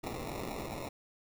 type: noise with sample-and-hold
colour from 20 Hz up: blue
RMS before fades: -40 dBFS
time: 0.03-0.89 s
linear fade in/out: 10 ms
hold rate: 1575 Hz
effects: none